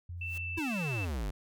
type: tone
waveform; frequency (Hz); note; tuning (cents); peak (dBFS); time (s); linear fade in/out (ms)
sine; 87.31; F2; 0; -38; 0.09-0.59; 5
type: noise with exponential growth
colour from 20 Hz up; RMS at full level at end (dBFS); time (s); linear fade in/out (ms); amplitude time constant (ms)
white; -46; 0.17-0.38; 5; 44
type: tone with pitch glide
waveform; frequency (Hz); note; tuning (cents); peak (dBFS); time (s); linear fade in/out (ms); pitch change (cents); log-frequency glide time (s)
sine; 2666 to 2649; E7 to E7; +19 to +8; -36; 0.21-1.05; 5; -11; 0.42-0.48
type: exponential sweep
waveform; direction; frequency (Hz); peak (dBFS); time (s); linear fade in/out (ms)
square; down; 342.3 to 43.65; -33; 0.57-1.31; 10
effects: none